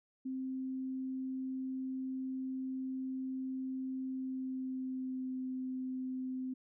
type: tone with pitch glide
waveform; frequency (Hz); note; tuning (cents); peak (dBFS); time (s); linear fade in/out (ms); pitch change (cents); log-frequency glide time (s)
sine; 261.6 to 258.1; C4 to C4; 0 to -23; -36; 0.25-6.54; 10; -23; 4.07-5.36
effects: none